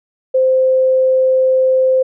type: tone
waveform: sine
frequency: 520 Hz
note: C5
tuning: 11 cents flat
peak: -9 dBFS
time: 0.34-2.03 s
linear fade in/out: 10 ms
effects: none